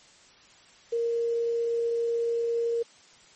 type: tone with quantisation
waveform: sine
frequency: 466.2 Hz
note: A#4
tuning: in tune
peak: -24 dBFS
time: 0.92-2.83 s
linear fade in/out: 10 ms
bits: 8
effects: white hiss -55 dBFS RMS until 3.35 s + MP3 32 kbps